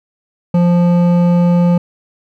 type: tone with hard clipping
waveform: triangle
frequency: 174.61 Hz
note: F3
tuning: in tune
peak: -10 dBFS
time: 0.54-1.78 s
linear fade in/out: 5 ms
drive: 14 dB
effects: none